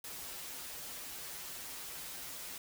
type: noise with comb filter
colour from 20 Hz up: white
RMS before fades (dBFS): -45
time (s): 0.04-2.58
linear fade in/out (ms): 2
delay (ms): 9.3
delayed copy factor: -0.85
effects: none